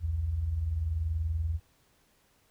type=tone pair together; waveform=sine; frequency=61.4 / 82 Hz; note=B1 / E2; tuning=-9 / -9 cents; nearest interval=perfect fourth; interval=500 cents; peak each=-37 / -28 dBFS; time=0-1.6 s; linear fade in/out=50 ms; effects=pink hiss -67 dBFS RMS until 2.5 s